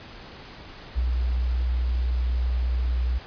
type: tone with ADSR envelope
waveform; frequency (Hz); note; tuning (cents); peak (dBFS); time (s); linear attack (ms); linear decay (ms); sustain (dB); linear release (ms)
sine; 61.4; B1; -9; -18; 0.95-3.19; 36; 11; -3; 14
effects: pink hiss -43 dBFS RMS until 3.26 s + resampled to 11025 Hz